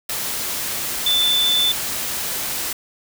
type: tone in noise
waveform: sine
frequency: 3520 Hz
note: A7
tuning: in tune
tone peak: -15 dBFS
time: 1.06-1.72 s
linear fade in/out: 5 ms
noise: white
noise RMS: -25 dBFS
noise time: 0.09-2.73 s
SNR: +7 dB
effects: none